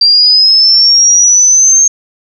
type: linear sweep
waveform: sine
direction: up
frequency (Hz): 4699 to 6430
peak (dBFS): -3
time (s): 0.01-1.88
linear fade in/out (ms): 5
effects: none